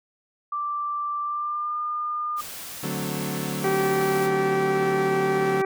sine tone with pitch glide, 1174.7 to 1210.5 Hz, D6 to D#6, 0 to -48 cents, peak -25 dBFS, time 0.52-2.41 s, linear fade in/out 5 ms, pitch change +52 cents, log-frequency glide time 1.22-1.78 s
white noise, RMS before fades -37 dBFS, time 2.36-4.3 s, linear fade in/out 50 ms
30% pulse chord, D dominant seventh, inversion none, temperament equal, 146.83 / 185 / 220 / 261.6 Hz, D3 / F#3 / A3 / C4, 0 / 0 / 0 / 0 cents, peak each -29 / -29 / -32 / -33 dBFS, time 2.83-5.62 s, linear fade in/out 5 ms
harmonic tone, 386.6 Hz, G4, 24 cents flat, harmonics 1 / 2 / 3 / 4 / 5 / 6, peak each -22 / -28 / -32 / -34 / -36 / -38 dBFS, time 3.64-5.65 s, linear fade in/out 2 ms
effects none

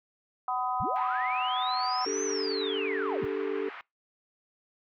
harmonic tone, 251 Hz, B3, 28 cents sharp, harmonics 3 / 4 / 5, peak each -31 / -32 / -33 dBFS, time 0.48-2.05 s, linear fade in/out 2 ms
sine linear two-way sweep, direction up then down, 61.74 to 6240 to 61.74 Hz, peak -33 dBFS, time 0.8-3.25 s, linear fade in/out 0 ms, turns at 2.23 s
pink band-pass noise, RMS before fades -44 dBFS, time 0.96-3.81 s, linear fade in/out 0 ms, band 900 to 2400 Hz, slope 24 dB/octave
sine chord, D suspended fourth, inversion none, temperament equal, 293.7 / 392 / 440 Hz, D4 / G4 / A4, 0 / 0 / 0 cents, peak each -36 / -32 / -32 dBFS, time 2.06-3.69 s, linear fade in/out 5 ms
effects noise-tail reverb RT60 0.2 s tail -24 dB re dry

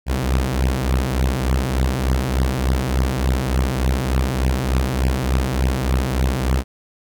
sawtooth beating tone pair, 63 / 66.4 Hz, B1 / C2, +35 / +26 cents, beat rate 3.4 Hz, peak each -16 dBFS, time 0.06-6.64 s, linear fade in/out 50 ms, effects none

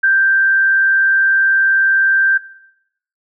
sine tone with frequency modulation, 1570 Hz, G6, 2 cents sharp, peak -9 dBFS, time 0.03-2.38 s, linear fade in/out 10 ms, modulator 99.2 Hz, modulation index 0.24, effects noise-tail reverb RT60 0.8 s tail -19 dB re dry

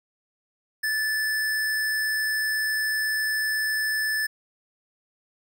square tone, 1746 Hz, A6, 14 cents flat, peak -24 dBFS, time 0.83-4.27 s, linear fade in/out 10 ms, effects none

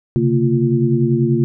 sine tone cluster, 130.6 / 140.9 / 228.7 / 347.8 Hz, C3 / C#3 / A#3 / F4, -3 / +29 / -33 / -7 cents, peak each -18 dBFS, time 0.16-1.44 s, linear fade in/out 0 ms, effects none

